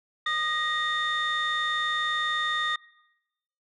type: tone cluster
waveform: sine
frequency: 1227 / 1880 / 3632 Hz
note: D#6 / A#6 / A#7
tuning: -25 / +14 / -46 cents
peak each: -28 / -27 / -29 dBFS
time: 0.26-2.76 s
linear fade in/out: 5 ms
effects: noise-tail reverb RT60 0.9 s tail -23 dB re dry + tanh soft clip ceiling -19 dBFS